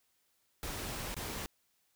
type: noise with dropouts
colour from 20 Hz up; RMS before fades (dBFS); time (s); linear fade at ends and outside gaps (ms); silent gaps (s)
pink; -40; 0.63-1.46; 0; 1.143-1.166
effects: white hiss -75 dBFS RMS until 1.95 s